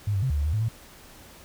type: tone with pitch steps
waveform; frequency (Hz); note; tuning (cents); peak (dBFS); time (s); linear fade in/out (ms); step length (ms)
sine; 103.1 / 97.1 / 131.6 / 73.2 / 72.4 / 77.5 / 107.5 / 113.2; G#2 / G2 / C3 / D2 / D2 / D#2 / A2 / A2; -12 / -16 / +10 / -5 / -24 / -6 / -40 / +50; -22; 0.07-0.686; 5; 77
effects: pink hiss -49 dBFS RMS until 1.44 s